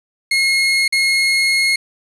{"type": "tone with dropouts", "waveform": "30% pulse", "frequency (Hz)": 2158, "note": "C#7", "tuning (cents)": -47, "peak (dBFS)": -10, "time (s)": [0.31, 1.76], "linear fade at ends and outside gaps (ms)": 5, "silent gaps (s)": [0.88, 0.924], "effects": ["resampled to 24000 Hz", "7-bit"]}